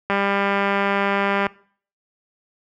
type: click train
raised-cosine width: 0.5 ms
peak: -6 dBFS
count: 273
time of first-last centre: 0.1-1.467 s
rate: 199 Hz
effects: noise-tail reverb RT60 0.5 s tail -22 dB re dry + high-pass 60 Hz 12 dB/octave